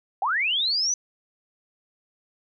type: linear sweep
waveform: sine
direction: up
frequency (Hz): 712 to 6090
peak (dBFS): -21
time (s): 0.22-0.94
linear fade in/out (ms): 2
effects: none